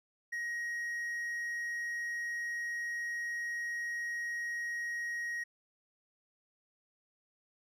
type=tone; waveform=triangle; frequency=1887 Hz; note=A#6; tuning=21 cents sharp; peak=-33 dBFS; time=0.32-5.44 s; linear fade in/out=10 ms; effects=none